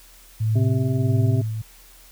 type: tone with tremolo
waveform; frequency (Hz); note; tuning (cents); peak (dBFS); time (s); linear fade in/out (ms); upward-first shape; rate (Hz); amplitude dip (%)
sine; 110; A2; 0; -17; 0.4-1.62; 10; sine; 1.5; 60
type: harmonic tone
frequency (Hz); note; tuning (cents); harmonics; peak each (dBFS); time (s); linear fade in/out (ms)
130.81; C3; 0; 1 / 2 / 3 / 5; -21 / -27 / -31 / -35; 0.55-1.42; 10
effects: added 40 Hz sine -50 dBFS peak until 2.11 s + white hiss -50 dBFS RMS until 2.11 s